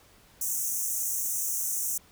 pink high-pass noise, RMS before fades -30 dBFS, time 0.41-1.98 s, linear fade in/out 5 ms, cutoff 5900 Hz, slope 96 dB/octave, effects pink hiss -58 dBFS RMS until 2.11 s

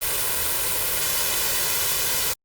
white noise with comb filter, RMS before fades -23 dBFS, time 0.01-2.34 s, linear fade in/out 20 ms, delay 2 ms, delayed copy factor +0.6, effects Opus 32 kbps

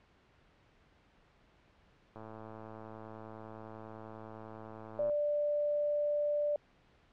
click train, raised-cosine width 1 ms, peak -34 dBFS, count 324, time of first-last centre 2.16-5.096 s, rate 110 Hz
sine tone, 589 Hz, D5, 5 cents sharp, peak -29 dBFS, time 4.99-6.56 s, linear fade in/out 2 ms
effects pink hiss -66 dBFS RMS until 7.12 s + low-pass 3000 Hz 12 dB/octave

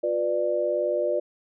sine chord, B diminished, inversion second, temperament just, 355.6 / 493.9 / 592.7 Hz, F4 / B4 / D5, +31 / 0 / +16 cents, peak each -29 / -28 / -24 dBFS, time 0.03-1.2 s, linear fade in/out 10 ms, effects none

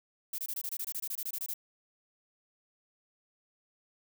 violet noise bursts, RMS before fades -36 dBFS, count 16, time 0.33-1.539 s, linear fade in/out 5 ms, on 54 ms, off 23 ms, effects none

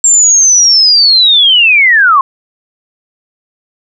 sine linear sweep, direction down, 7459 to 1036 Hz, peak -3 dBFS, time 0.04-2.21 s, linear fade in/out 2 ms, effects none

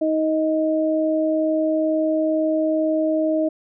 sine tone pair together, 315.4 / 626.8 Hz, D#4 / D#5, +24 / +13 cents, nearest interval octave, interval 1189 cents, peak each -20 dBFS, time 0.01-3.49 s, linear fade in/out 10 ms, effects none

